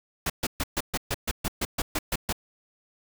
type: noise bursts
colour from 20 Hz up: pink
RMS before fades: -27 dBFS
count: 13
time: 0.26-2.327 s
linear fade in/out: 5 ms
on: 39 ms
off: 130 ms
effects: none